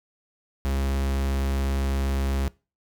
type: tone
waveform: 45% pulse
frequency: 67.9 Hz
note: C#2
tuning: 35 cents flat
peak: -23 dBFS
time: 0.65-2.48 s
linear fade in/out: 0 ms
effects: noise-tail reverb RT60 0.3 s tail -22 dB re dry